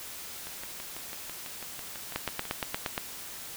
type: two click trains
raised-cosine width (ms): 0.3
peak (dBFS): -13 / -24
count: 8 / 13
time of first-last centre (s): 2.16-2.979 / 0.47-2.453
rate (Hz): 8.55 / 6.05
effects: white hiss -42 dBFS RMS until 3.56 s